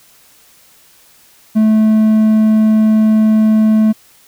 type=tone; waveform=triangle; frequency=217.4 Hz; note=A3; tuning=21 cents flat; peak=-5 dBFS; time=1.55-3.93 s; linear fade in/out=20 ms; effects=white hiss -47 dBFS RMS until 4.27 s